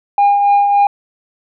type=tone with tremolo; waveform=sine; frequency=810 Hz; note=G#5; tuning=43 cents flat; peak=-4 dBFS; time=0.18-0.87 s; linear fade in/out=2 ms; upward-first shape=triangle; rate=3.5 Hz; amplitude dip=50%; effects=tanh soft clip ceiling -6 dBFS